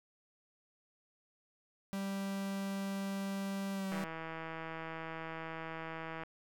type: tone with pitch glide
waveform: 45% pulse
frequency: 196 to 191.97 Hz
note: G3 to G3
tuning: 0 to -36 cents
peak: -36 dBFS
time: 1.93-4.04 s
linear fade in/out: 0 ms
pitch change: -36 cents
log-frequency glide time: 3.73-3.88 s
type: click train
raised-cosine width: 0.5 ms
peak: -28 dBFS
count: 376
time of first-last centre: 3.92-6.235 s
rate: 162 Hz
effects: none